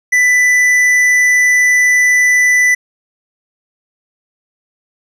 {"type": "tone with tanh clipping", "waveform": "triangle", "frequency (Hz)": 1988, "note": "B6", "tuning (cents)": 11, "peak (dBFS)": -9, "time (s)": [0.12, 2.75], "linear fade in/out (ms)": 10, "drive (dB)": 13, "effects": []}